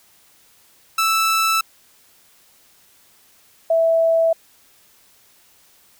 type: tone pair in turn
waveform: sawtooth / sine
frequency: 1318.5 / 657.2 Hz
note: E6 / E5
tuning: 0 / -5 cents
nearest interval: octave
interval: 1205 cents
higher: first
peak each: -12 / -13 dBFS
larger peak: first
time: 0.98-1.61 / 3.7-4.33 s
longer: neither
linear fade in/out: 5 ms
effects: white hiss -54 dBFS RMS until 5.99 s